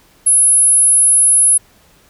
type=tone; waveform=sine; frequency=10580 Hz; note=E9; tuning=5 cents sharp; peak=-7 dBFS; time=0.26-1.58 s; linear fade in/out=10 ms; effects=pink hiss -50 dBFS RMS until 2.09 s